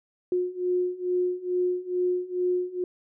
sine beating tone pair, 359.5 / 361.8 Hz, F#4 / F#4, -50 / -39 cents, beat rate 2.3 Hz, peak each -28 / -26 dBFS, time 0.32-2.84 s, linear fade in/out 2 ms, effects none

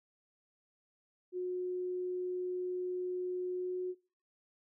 sine tone with pitch glide, 363.1 to 365.2 Hz, F#4 to F#4, -33 to -23 cents, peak -34 dBFS, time 1.32-3.95 s, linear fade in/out 50 ms, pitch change +10 cents, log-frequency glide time 3.54-3.79 s, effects noise-tail reverb RT60 0.4 s tail -24 dB re dry

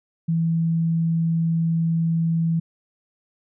sine tone, 164.81 Hz, E3, in tune, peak -18 dBFS, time 0.28-2.6 s, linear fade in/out 10 ms, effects none

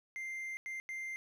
triangle tone bursts at uneven times, 2093 Hz, C7, in tune, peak -37 dBFS, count 3, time 0.16-0.57 / 0.66-0.8 / 0.89-1.16 s, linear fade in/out 0 ms, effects none

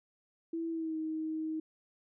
sine tone with pitch glide, 330 to 315.5 Hz, E4 to D#4, +2 to +24 cents, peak -33 dBFS, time 0.53-1.6 s, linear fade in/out 5 ms, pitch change -78 cents, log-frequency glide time 0.7-0.97 s, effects none

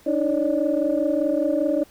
sine tone cluster, 291.3 / 316.3 / 561 / 599 Hz, D4 / D#4 / C#5 / D5, -14 / +29 / +21 / +34 cents, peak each -24 dBFS, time 0.06-1.84 s, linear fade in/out 10 ms, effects tanh soft clip ceiling -10 dBFS + pink hiss -53 dBFS RMS until 1.9 s

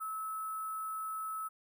sine tone with sample-and-hold, 1300 Hz, E6, 24 cents flat, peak -36 dBFS, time 0-1.49 s, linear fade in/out 20 ms, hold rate 11025 Hz, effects none

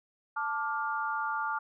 sine chord, D minor, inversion second, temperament just, 881 / 1174.7 / 1409.6 Hz, A5 / D6 / F6, +2 / 0 / +16 cents, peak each -34 dBFS, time 0.36-1.59 s, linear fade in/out 10 ms, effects none

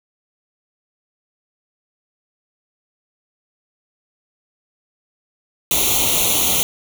white noise with comb filter, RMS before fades -17 dBFS, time 5.71-6.63 s, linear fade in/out 0 ms, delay 0.3 ms, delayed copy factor +0.95, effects none

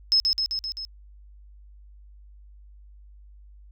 sine tone with echo, 5180 Hz, E8, 31 cents flat, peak -16 dBFS, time 0.12-0.2 s, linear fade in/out 0 ms, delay 130 ms, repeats 5, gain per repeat -3 dB, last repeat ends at 0.85 s, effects added 50 Hz sine -46 dBFS peak until 3.71 s

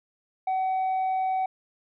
sine tone with tanh clipping, 755 Hz, F#5, 35 cents sharp, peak -24 dBFS, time 0.47-1.46 s, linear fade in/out 5 ms, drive 2 dB, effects none

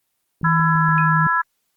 clicks, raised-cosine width 3 ms, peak -26 dBFS, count 5, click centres 0.414 / 0.468 / 0.597 / 0.754 / 0.887 s
sine tone with pitch glide, 162.2 to 158.31 Hz, E3 to D#3, -28 to +30 cents, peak -17 dBFS, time 0.43-1.27 s, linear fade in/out 2 ms, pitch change -42 cents, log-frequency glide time 0.59-0.91 s
harmonic tone, 334.4 Hz, E4, 25 cents sharp, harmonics 3 / 4 / 5, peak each -20 / -20 / -20 dBFS, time 0.44-1.42 s, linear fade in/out 10 ms
sine tone with exponential decay, 2489 Hz, D#7, in tune, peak -26 dBFS, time 0.98-1.15 s, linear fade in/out 0 ms, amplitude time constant 36 ms
effects white hiss -71 dBFS RMS until 1.76 s + Opus 24 kbps

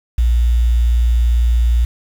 sine tone with quantisation, 58.9 Hz, A#1, 19 cents sharp, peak -10 dBFS, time 0.18-1.85 s, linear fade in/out 5 ms, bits 6, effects none

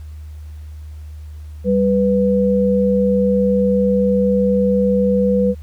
sine tone pair together, 196 / 493.9 Hz, G3 / B4, 0 / 0 cents, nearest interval octave + major third, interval 1600 cents, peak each -15 dBFS, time 1.64-5.55 s, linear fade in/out 50 ms, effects added 76 Hz sine -30 dBFS peak until 5.62 s + pink hiss -54 dBFS RMS until 5.62 s

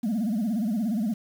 sine tone with vibrato, 218.6 Hz, A3, 11 cents flat, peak -21 dBFS, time 0.03-1.14 s, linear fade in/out 10 ms, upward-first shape sine, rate 17 Hz, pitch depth 180 cents each way, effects tanh soft clip ceiling -22 dBFS + 8-bit

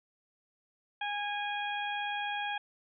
harmonic tone, 822 Hz, G#5, 18 cents flat, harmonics 1 / 2 / 3 / 4, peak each -35 / -38 / -40 / -41 dBFS, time 1.01-2.58 s, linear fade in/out 5 ms, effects none

